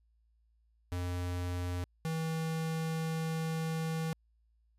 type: tone pair in turn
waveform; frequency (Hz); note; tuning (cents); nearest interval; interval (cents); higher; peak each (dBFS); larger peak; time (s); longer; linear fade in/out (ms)
square; 89 / 161.26; F2 / E3; +33 / -38; minor seventh; 1029; second; -34 / -33; second; 0.92-1.84 / 2.05-4.13; second; 0
effects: added 56 Hz sine -67 dBFS peak until 4.78 s + resampled to 32000 Hz